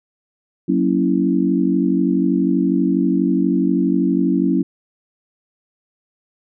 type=chord; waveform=sine; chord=F# dominant seventh; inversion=none; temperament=equal; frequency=185 / 233.1 / 277.2 / 329.6 Hz; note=F#3 / A#3 / C#4 / E4; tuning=0 / 0 / 0 / 0 cents; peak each=-19 / -22 / -18 / -20 dBFS; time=0.68-4.63 s; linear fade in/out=10 ms; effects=none